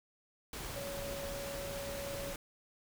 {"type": "tone in noise", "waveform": "sine", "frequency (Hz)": 560, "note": "C#5", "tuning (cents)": 18, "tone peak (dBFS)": -41, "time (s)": [0.76, 2.33], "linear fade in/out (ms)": 2, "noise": "pink", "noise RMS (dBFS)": -43, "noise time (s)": [0.53, 2.36], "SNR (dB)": -1, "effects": []}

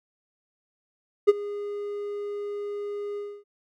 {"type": "tone with ADSR envelope", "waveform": "triangle", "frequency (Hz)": 410, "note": "G#4", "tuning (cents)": -22, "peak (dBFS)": -8, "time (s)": [1.27, 3.44], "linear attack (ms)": 21, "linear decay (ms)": 28, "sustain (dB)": -20, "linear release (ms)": 270, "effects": []}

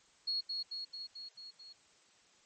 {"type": "tone with echo", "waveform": "sine", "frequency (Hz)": 4320, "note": "C#8", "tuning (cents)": -45, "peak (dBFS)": -32, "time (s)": [0.27, 0.41], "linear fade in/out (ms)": 10, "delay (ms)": 220, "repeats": 6, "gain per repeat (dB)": -3, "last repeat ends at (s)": 1.73, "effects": ["white hiss -66 dBFS RMS until 2.45 s", "MP3 32 kbps"]}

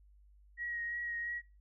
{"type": "tone with vibrato", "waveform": "sine", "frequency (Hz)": 1894, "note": "A#6", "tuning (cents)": 27, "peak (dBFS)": -36, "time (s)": [0.57, 1.42], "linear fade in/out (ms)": 50, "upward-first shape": "triangle", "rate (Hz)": 2.9, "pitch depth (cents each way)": 22, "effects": ["noise-tail reverb RT60 0.3 s tail -25 dB re dry", "added 50 Hz sine -59 dBFS peak until 1.6 s"]}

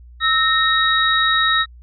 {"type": "tone cluster", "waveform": "sine", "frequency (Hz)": [1304, 1844, 3809], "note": ["E6", "A#6", "A#7"], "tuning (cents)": [-19, -19, 37], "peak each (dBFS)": -18, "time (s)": [0.2, 1.66], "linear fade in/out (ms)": 50, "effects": ["added 60 Hz sine -39 dBFS peak until 1.82 s"]}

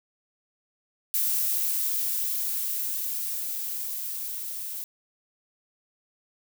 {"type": "noise with level ramp", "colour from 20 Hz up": "violet", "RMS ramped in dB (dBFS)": [-25, -35], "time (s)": [1.14, 4.84], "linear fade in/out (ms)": 0, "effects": []}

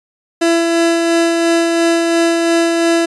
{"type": "tone with tremolo", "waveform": "30% pulse", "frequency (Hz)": 335, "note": "E4", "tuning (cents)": 28, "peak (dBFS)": -7, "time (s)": [0.41, 3.06], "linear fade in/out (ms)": 10, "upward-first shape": "sine", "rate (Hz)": 2.9, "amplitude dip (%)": 30, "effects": ["resampled to 24000 Hz"]}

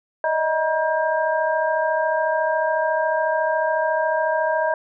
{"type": "tone cluster", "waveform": "sine", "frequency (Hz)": [600, 634, 952, 1597], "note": ["D5", "D#5", "A#5", "G6"], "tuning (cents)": [37, 32, 36, 32], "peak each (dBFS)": [-28, -21, -23, -26], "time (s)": [0.24, 4.74], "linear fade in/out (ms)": 2, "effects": []}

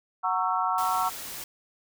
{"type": "chord", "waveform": "sine", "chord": "F# dominant seventh", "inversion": "none", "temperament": "just", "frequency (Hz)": [740, 925, 1110, 1332], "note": ["F#5", "A#5", "C#6", "E6"], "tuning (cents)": [0, -14, 2, 18], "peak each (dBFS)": -29, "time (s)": [0.23, 1.1], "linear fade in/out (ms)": 20}
{"type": "noise", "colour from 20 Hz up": "white", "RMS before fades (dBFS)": -38, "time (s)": [0.78, 1.44], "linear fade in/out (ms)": 2}
{"effects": []}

